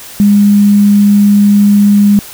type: tone with quantisation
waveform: sine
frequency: 204 Hz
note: G#3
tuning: 31 cents flat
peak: -3 dBFS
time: 0.2-2.19 s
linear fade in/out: 0 ms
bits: 5
effects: white hiss -30 dBFS RMS until 2.33 s